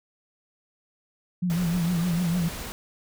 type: tone with vibrato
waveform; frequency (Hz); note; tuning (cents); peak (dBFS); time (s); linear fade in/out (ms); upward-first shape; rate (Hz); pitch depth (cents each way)
sine; 172.7; F3; -19; -22; 1.42-2.49; 10; triangle; 6.6; 100
type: noise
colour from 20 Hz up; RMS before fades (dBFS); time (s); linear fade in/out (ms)
pink; -36; 1.5-2.72; 0
effects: none